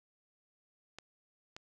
clicks, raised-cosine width 0.2 ms, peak -28 / -28 dBFS, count 2, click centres 0.986 / 1.565 s, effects none

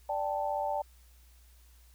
sine chord, D suspended fourth, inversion none, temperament equal, 587.3 / 784 / 880 Hz, D5 / G5 / A5, 0 / 0 / 0 cents, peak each -34 dBFS, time 0.09-0.82 s, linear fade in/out 5 ms, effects added 60 Hz sine -56 dBFS peak until 1.94 s + white hiss -65 dBFS RMS until 1.94 s

